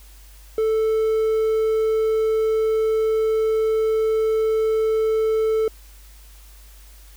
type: tone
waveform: triangle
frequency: 440 Hz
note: A4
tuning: in tune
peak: -15 dBFS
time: 0.58-5.68 s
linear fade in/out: 2 ms
effects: added 50 Hz sine -43 dBFS peak until 7.16 s + white hiss -51 dBFS RMS until 7.16 s